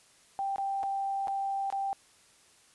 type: tone with dropouts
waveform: sine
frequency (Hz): 786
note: G5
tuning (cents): +4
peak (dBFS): -29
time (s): 0.39-1.93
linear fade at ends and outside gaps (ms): 0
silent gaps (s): 0.56-0.582 / 0.831-0.836 / 1.273-1.281 / 1.702-1.725
effects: white hiss -61 dBFS RMS until 2.74 s + resampled to 24000 Hz